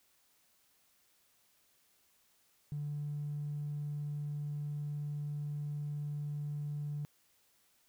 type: tone with tanh clipping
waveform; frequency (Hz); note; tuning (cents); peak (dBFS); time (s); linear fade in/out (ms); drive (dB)
triangle; 146.83; D3; 0; -35; 2.72-7.05; 0; 1
effects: white hiss -71 dBFS RMS until 7.88 s